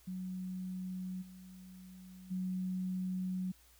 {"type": "tone with level steps", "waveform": "sine", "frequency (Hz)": 185, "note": "F#3", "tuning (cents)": 0, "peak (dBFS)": [-38, -50, -34], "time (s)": [0.07, 3.52], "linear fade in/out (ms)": 10, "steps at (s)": [1.21, 2.3], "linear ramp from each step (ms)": 20, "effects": ["added 60 Hz sine -65 dBFS peak until 3.79 s", "white hiss -65 dBFS RMS until 3.79 s"]}